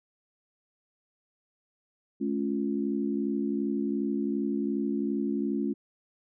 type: chord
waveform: sine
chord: A augmented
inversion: none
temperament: equal with one note detuned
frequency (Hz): 214.5 / 277.2 / 349.2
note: A3 / C#4 / E#4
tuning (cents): -44 / 0 / 0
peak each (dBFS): -30 / -30 / -33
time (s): 2.2-5.74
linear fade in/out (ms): 20
effects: none